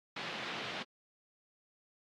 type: band-pass noise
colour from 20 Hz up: white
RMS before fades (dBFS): -42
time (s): 0.16-0.83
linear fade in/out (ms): 5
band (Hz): 120 to 3600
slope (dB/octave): 24
effects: AAC 48 kbps